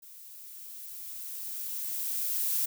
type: noise with level ramp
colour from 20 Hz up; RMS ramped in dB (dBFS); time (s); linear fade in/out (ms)
violet; -50 to -28; 0.02-2.66; 10
effects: none